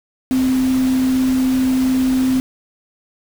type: tone in noise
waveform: sine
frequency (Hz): 259.1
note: C4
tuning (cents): -17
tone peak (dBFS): -13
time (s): 0.31-2.4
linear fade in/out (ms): 0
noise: pink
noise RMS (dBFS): -30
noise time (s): 0.31-2.4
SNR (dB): +14
effects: none